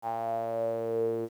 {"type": "tone with band-pass filter sweep", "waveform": "sawtooth", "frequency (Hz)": 114.4, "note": "A#2", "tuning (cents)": -32, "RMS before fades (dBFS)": -31, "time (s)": [0.02, 1.29], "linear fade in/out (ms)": 50, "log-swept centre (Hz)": [820, 390], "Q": 9.9, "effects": ["10-bit"]}